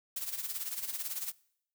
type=noise with tremolo; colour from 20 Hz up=blue; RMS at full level=-35 dBFS; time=0.16-1.32 s; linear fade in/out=5 ms; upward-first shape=sine; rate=18 Hz; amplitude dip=70%; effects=noise-tail reverb RT60 0.7 s tail -23 dB re dry